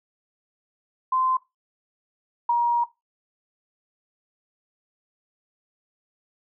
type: tone pair in turn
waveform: sine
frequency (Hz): 1035 / 949.1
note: C6 / A#5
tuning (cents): -19 / +31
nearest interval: minor second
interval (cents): 150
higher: first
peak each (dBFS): -20 / -17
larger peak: second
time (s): 1.12-1.37 / 2.49-2.84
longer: second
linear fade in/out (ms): 5
effects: noise-tail reverb RT60 0.2 s tail -17 dB re dry